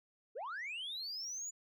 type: linear sweep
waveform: sine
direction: up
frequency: 392 to 7040 Hz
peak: -38 dBFS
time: 0.35-1.51 s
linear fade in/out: 20 ms
effects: tanh soft clip ceiling -38 dBFS